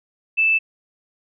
sine tone, 2637 Hz, E7, in tune, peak -14 dBFS, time 0.37-0.59 s, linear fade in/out 20 ms, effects none

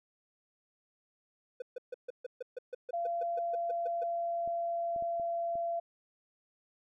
triangle tone bursts, 498.7 Hz, B4, 17 cents sharp, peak -34 dBFS, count 16, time 1.6-4.036 s, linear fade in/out 5 ms, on 21 ms, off 140 ms
sine tone with pitch glide, 685 to 680.3 Hz, F5 to F5, -34 to -46 cents, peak -31 dBFS, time 2.93-5.8 s, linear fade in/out 10 ms, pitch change -12 cents, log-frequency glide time 3.35-5.38 s
clicks, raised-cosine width 2 ms, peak -37 dBFS, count 5, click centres 4.476 / 4.962 / 5.024 / 5.198 / 5.555 s
effects none

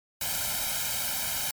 white noise with comb filter, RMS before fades -30 dBFS, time 0.21-1.51 s, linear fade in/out 2 ms, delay 1.3 ms, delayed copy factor +0.95, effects MP3 96 kbps

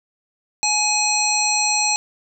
harmonic tone, 842 Hz, G#5, 24 cents sharp, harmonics 1 / 3 / 5 / 7 / 9, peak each -23 / -23 / -23 / -23 / -23 dBFS, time 0.63-1.96 s, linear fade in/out 0 ms, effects none

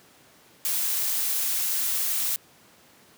blue noise, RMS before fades -26 dBFS, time 0.65-2.36 s, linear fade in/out 0 ms, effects pink hiss -55 dBFS RMS until 3.17 s + high-pass 150 Hz 12 dB/octave

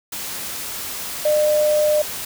sine tone in noise, 603 Hz, D5, 46 cents sharp, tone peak -14 dBFS, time 1.25-2.02 s, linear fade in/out 5 ms, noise white, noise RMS -29 dBFS, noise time 0.12-2.25 s, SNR +12 dB, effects none

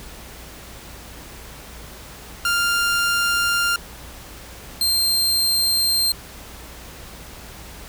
sawtooth tone pair in turn, 1396.9 / 4171 Hz, F6 / C8, 0 / -6 cents, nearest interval octave + perfect fifth, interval 1894 cents, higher second, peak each -14 dBFS, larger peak neither, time 2.45-3.76 / 4.81-6.12 s, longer neither, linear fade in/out 2 ms, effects added 58 Hz sine -43 dBFS peak until 7.88 s + pink hiss -40 dBFS RMS until 7.88 s

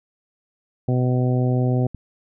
harmonic tone, 125.9 Hz, B2, 34 cents sharp, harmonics 1 / 2 / 3 / 4 / 5 / 6, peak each -18 / -24 / -28 / -30 / -32 / -34 dBFS, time 0.88-1.87 s, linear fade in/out 5 ms
click, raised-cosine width 5 ms, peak -21 dBFS, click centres 1.947 s
effects none

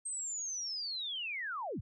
sine linear sweep, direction down, 8410 to 46 Hz, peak -36 dBFS, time 0.05-1.81 s, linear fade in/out 10 ms, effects none

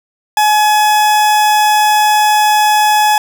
40% pulse tone, 847 Hz, G#5, 34 cents sharp, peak -7 dBFS, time 0.37-3.18 s, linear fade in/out 2 ms, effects none

